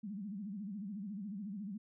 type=tone with vibrato; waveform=sine; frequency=201.7 Hz; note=G3; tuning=50 cents sharp; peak=-40 dBFS; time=0.03-1.78 s; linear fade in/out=10 ms; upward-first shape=sine; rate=14 Hz; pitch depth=150 cents each way; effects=none